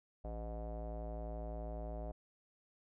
square tone with low-pass filter, 55.9 Hz, A1, 28 cents sharp, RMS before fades -43 dBFS, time 0.24-2.12 s, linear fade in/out 10 ms, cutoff 660 Hz, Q 6.6, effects none

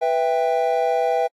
triangle chord, E minor, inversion second, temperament just, 494.4 / 659.3 / 791.1 Hz, B4 / E5 / G5, +2 / 0 / +16 cents, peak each -20 dBFS, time 0.01-1.28 s, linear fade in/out 20 ms, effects AAC 48 kbps

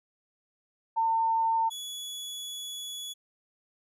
sine / sawtooth tone pair in turn, 903 / 3394 Hz, A5 / G#7, +45 / +37 cents, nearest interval octave + major seventh, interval 2292 cents, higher second, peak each -23 / -33 dBFS, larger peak first, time 0.96-1.7 / 1.7-3.14 s, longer second, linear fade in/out 20 ms, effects resampled to 32000 Hz

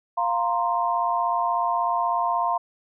sine chord, F suspended fourth, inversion none, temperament just, 698.5 / 931.3 / 1047.7 Hz, F5 / Bb5 / C6, 0 / -2 / +2 cents, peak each -25 dBFS, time 0.17-2.58 s, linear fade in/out 10 ms, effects none

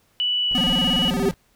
sine tone with pitch glide, 2960 to 2924 Hz, F#7 to F#7, 0 to -21 cents, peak -19 dBFS, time 0.2-1.1 s, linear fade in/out 0 ms, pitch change -21 cents, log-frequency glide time 0.42-0.63 s
brown noise, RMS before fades -35 dBFS, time 0.51-1.34 s, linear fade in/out 0 ms
square tone with vibrato, 210 Hz, G#3, 19 cents sharp, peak -22 dBFS, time 0.55-1.31 s, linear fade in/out 0 ms, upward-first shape square, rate 17 Hz, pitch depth 290 cents each way
sine tone with exponential growth, 392 Hz, G4, in tune, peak -15 dBFS, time 0.98-1.29 s, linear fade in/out 2 ms, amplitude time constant 67 ms
effects pink hiss -62 dBFS RMS until 1.55 s

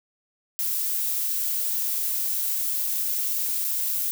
violet noise with dropouts, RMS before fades -26 dBFS, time 0.59-4.11 s, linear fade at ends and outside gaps 0 ms, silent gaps 2.867-2.871 / 3.644-3.648 s, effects none

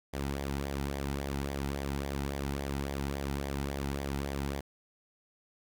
sawtooth tone with flanger, 69.6 Hz, C#2, 8 cents sharp, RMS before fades -35 dBFS, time 0.13-4.61 s, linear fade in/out 10 ms, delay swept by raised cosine 0.72 to 1.82 ms, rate 3.6 Hz, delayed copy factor -0.55, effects 10-bit

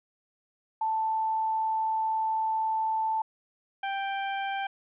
sine / sawtooth tone pair in turn, 882 / 785.8 Hz, A5 / G5, +4 / +4 cents, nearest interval major second, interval 200 cents, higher first, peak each -25 dBFS, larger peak neither, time 0.81-3.22 / 3.83-4.67 s, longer first, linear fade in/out 5 ms, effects resampled to 8000 Hz + 11-bit

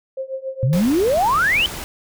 sine tone with tremolo, 530 Hz, C5, 22 cents sharp, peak -21 dBFS, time 0.17-0.82 s, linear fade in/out 5 ms, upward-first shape triangle, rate 7.2 Hz, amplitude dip 95%
sine exponential sweep, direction up, 115.7 to 3136 Hz, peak -14 dBFS, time 0.63-1.66 s, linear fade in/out 0 ms
pink noise, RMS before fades -30 dBFS, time 0.73-1.84 s, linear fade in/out 0 ms
effects none

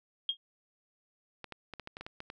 sine tone with exponential decay, 3242 Hz, G#7, 42 cents flat, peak -24 dBFS, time 0.29-0.37 s, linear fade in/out 2 ms, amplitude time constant 17 ms
clicks, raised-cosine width 0.3 ms, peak -26 dBFS, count 10, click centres 1.443 / 1.523 / 1.737 / 1.797 / 1.874 / 1.969 / 2.01 / 2.065 / 2.204 / 2.301 s
effects none

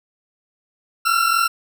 40% pulse tone pair together, 1338 / 1382 Hz, E6 / F6, +25 / -19 cents, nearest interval minor second, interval 56 cents, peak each -17 / -18 dBFS, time 1.05-1.48 s, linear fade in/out 10 ms, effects none

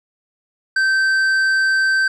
sine tone with tanh clipping, 1553 Hz, G6, 17 cents flat, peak -15 dBFS, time 0.76-2.08 s, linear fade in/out 5 ms, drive 8 dB, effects none

